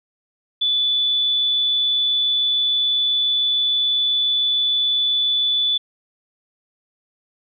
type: tone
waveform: sine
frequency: 3473 Hz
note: A7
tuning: 23 cents flat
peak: -16 dBFS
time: 0.61-5.78 s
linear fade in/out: 10 ms
effects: none